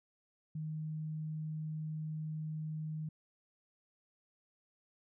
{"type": "tone", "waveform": "sine", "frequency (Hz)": 155.56, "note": "D#3", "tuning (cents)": 0, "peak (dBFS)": -37, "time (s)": [0.55, 3.09], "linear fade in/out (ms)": 5, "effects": []}